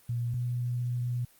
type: tone pair in turn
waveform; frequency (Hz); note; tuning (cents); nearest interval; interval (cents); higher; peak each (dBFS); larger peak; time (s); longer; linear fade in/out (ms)
sine; 119.3 / 122.16; A#2 / B2; +41 / -18; unison; 41; second; -28; neither; 0.09-0.34 / 0.34-1.25; second; 5
effects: white hiss -60 dBFS RMS until 1.39 s + Opus 24 kbps